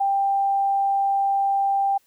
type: tone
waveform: sine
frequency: 790 Hz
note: G5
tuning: 13 cents sharp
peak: -18 dBFS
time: 0-1.98 s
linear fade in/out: 10 ms
effects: white hiss -63 dBFS RMS until 2.06 s

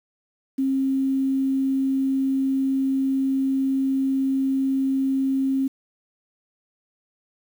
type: tone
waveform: sine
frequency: 268.2 Hz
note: C4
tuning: 43 cents sharp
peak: -19 dBFS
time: 0.58-5.68 s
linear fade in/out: 10 ms
effects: 8-bit

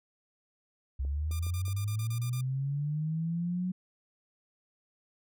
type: linear sweep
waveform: sine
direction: up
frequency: 65.41 to 185 Hz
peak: -29 dBFS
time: 0.99-3.72 s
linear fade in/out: 10 ms
type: clicks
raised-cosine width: 2 ms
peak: -37 dBFS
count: 4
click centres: 1.05 / 1.31 / 1.467 / 1.681 s
type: tone bursts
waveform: 5% pulse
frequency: 1197 Hz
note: D6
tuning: 33 cents sharp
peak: -31 dBFS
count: 10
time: 1.31-2.411 s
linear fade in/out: 5 ms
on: 84 ms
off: 29 ms
effects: none

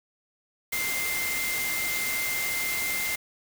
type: tone in noise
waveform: sine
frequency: 2093 Hz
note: C7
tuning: in tune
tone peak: -29 dBFS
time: 0.72-3.16 s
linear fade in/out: 10 ms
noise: white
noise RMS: -31 dBFS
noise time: 0.72-3.16 s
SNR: -1 dB
effects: none

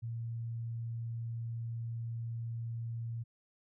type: tone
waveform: sine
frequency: 115.7 Hz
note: A#2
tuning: 13 cents flat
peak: -36 dBFS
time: 0.02-3.24 s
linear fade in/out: 20 ms
effects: none

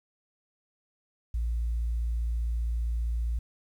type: tone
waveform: sine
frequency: 57.6 Hz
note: A#1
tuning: 20 cents flat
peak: -25 dBFS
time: 1.34-3.39 s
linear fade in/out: 5 ms
effects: tanh soft clip ceiling -23 dBFS + 10-bit

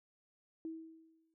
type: tone with exponential decay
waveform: sine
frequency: 323.4 Hz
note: E4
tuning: 33 cents flat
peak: -38 dBFS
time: 0.65-1.34 s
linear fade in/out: 1 ms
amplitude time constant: 150 ms
effects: none

